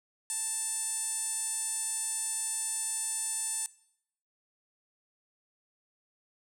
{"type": "tone with band-pass filter", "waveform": "sawtooth", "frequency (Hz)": 886, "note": "A5", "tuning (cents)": 12, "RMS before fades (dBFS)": -34, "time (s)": [0.3, 3.66], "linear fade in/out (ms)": 0, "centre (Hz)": 8600, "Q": 8.4, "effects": ["noise-tail reverb RT60 0.7 s tail -20 dB re dry"]}